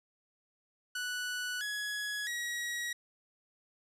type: tone with pitch steps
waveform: sawtooth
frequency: 1480 / 1680.5 / 1908.3 Hz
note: F#6 / G#6 / A#6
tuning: 0 / +20 / +40 cents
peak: -31 dBFS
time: 0.95-2.93 s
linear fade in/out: 5 ms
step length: 660 ms
effects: low-pass 12000 Hz 12 dB/octave